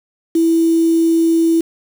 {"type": "tone with quantisation", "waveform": "sine", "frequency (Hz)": 329.6, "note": "E4", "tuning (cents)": 0, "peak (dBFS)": -10, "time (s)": [0.35, 1.61], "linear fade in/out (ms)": 5, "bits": 5, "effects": []}